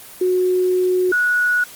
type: tone pair in turn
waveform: sine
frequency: 366.1 / 1464.4 Hz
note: F#4 / F#6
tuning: -18 / -18 cents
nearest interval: 2 octaves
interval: 2400 cents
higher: second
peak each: -14 dBFS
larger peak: neither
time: 0.21-1.12 / 1.12-1.64 s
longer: first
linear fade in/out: 5 ms
effects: white hiss -39 dBFS RMS until 1.75 s + Opus 24 kbps